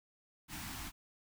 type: band-stop noise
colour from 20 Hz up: pink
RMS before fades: -44 dBFS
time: 0.48-0.92 s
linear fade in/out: 50 ms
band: 330 to 710 Hz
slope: 48 dB/octave
effects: none